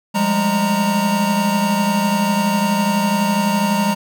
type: tone cluster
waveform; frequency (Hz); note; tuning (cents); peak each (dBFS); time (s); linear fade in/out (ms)
square; 174.5 / 202.7 / 214.7 / 928; F3 / G#3 / A3 / A#5; -1 / -42 / -42 / -8; -26 / -18 / -27 / -21; 0.14-3.95; 20
effects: none